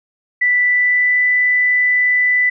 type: tone with pitch glide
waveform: sine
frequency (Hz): 1975.5 to 1989.2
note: B6 to B6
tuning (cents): 0 to +12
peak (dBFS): -11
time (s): 0.41-2.5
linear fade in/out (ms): 10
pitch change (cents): +12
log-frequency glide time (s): 0.61-1.24
effects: none